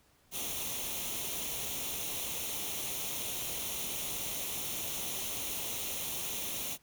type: noise with comb filter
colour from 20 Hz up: white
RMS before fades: -37 dBFS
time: 0.31-6.78 s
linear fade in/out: 50 ms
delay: 0.31 ms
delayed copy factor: +0.65
effects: pink hiss -67 dBFS RMS until 6.82 s